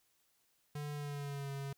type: tone with pitch glide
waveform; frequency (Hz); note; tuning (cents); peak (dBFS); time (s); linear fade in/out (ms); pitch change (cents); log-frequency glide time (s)
square; 146.83 to 138.59; D3 to C#3; 0 to 0; -40; 0.75-1.73; 5; -100; 0.94-1.51
effects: white hiss -75 dBFS RMS until 1.77 s